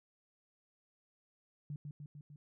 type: tone with echo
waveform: sine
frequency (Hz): 146.7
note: D3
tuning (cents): -2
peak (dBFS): -39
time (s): 1.7-1.76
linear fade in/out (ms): 2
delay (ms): 150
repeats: 4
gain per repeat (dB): -3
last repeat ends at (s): 2.36
effects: none